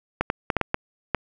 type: clicks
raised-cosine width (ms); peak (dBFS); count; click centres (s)
0.5; -6; 7; 0.21 / 0.301 / 0.502 / 0.567 / 0.613 / 0.744 / 1.147
effects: none